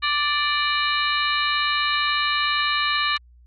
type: harmonic tone with a mistuned harmonic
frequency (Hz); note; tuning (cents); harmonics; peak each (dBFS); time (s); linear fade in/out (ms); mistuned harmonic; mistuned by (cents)
587.3; D5; 0; 2 / 3 / 4 / 5 / 6 / 7; -24 / -26 / -27 / -28 / -29 / -29; 0.02-3.18; 20; 6; +98
effects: added 60 Hz sine -48 dBFS peak until 3.46 s + AAC 48 kbps